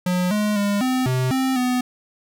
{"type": "tone with pitch steps", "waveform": "square", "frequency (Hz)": [180.4, 210, 203, 256.6, 128.4, 262.5, 250.1], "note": ["F#3", "G#3", "G#3", "C4", "C3", "C4", "B3"], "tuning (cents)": [-44, 19, -39, -34, -32, 6, 22], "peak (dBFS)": -19, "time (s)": [0.06, 1.81], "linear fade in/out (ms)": 5, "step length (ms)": 250, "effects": []}